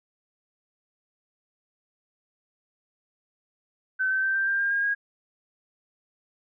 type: tone with pitch steps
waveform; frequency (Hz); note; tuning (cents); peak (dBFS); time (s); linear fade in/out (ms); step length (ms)
sine; 1528 / 1543.1 / 1558.3 / 1573.7 / 1589.2 / 1604.9 / 1620.7 / 1636.7; G6 / G6 / G6 / G6 / G6 / G6 / G#6 / G#6; -45 / -28 / -11 / +6 / +23 / +40 / -43 / -26; -22; 3.99-4.95; 20; 120
effects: none